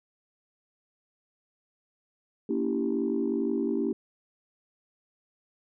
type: chord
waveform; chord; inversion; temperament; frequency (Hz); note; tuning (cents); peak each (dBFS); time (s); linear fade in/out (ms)
sine; A# diminished seventh; none; equal with one note detuned; 233.1 / 283.8 / 329.6 / 392; A#3 / C#4 / E4 / G4; 0 / +41 / 0 / 0; -30 / -30 / -31 / -30; 2.49-3.93; 5
effects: tanh soft clip ceiling -17 dBFS